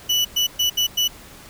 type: tone bursts at uneven times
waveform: 35% pulse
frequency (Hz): 2962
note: F#7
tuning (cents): +1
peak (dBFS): -15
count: 5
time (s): 0.09-0.25 / 0.36-0.47 / 0.59-0.7 / 0.77-0.87 / 0.97-1.08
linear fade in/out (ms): 10
effects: pink hiss -43 dBFS RMS until 1.49 s